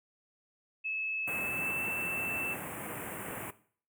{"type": "tone with pitch glide", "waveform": "sine", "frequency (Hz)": [2598, 2657], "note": ["E7", "E7"], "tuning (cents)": [-26, 13], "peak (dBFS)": -32, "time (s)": [0.84, 2.55], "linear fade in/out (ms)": 20, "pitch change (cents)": 39, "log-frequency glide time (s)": [1.22, 1.83]}
{"type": "band-stop noise", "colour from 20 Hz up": "pink", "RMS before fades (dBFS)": -39, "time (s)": [1.27, 3.51], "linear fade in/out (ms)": 10, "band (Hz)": [2700, 8200], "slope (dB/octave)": 48}
{"effects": ["noise-tail reverb RT60 0.5 s tail -17 dB re dry", "high-pass 150 Hz 12 dB/octave"]}